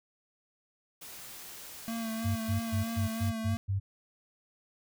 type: noise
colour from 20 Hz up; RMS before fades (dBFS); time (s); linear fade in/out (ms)
white; -46; 1.01-3.3; 10
type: tone with vibrato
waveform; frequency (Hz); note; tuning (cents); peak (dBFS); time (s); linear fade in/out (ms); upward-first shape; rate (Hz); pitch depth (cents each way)
square; 225.9; A3; +46; -34; 1.88-3.57; 0; sine; 3.1; 29
type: tone bursts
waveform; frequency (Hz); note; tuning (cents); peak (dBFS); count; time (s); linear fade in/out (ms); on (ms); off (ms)
sine; 98; G2; 0; -27; 7; 2.24-3.8; 20; 120; 120
effects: none